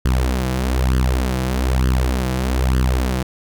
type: tone with flanger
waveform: sawtooth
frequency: 63.9 Hz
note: C2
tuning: 40 cents flat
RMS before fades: -18 dBFS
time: 0.05-3.23 s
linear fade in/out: 5 ms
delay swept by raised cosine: 0.63 to 6.03 ms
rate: 1.1 Hz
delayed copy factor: +0.75
effects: none